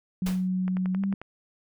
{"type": "tone with pitch glide", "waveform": "sine", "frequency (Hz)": [185, 195.89], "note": ["F#3", "G3"], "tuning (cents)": [0, -1], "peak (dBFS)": -24, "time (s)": [0.22, 1.14], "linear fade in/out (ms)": 2, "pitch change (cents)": 99, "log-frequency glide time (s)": [0.94, 1]}
{"type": "noise with exponential decay", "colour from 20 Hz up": "pink", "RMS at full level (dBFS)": -31, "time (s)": [0.26, 0.48], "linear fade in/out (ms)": 5, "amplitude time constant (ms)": 47}
{"type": "click train", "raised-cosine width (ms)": 0.5, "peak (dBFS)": -24, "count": 7, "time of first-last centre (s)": [0.68, 1.216], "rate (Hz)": 11.2}
{"effects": []}